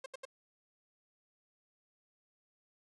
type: tone bursts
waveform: sawtooth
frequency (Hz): 530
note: C5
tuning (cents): +22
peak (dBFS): -38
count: 3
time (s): 0.04-0.253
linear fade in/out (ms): 5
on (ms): 21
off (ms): 75
effects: resampled to 24000 Hz + 12-bit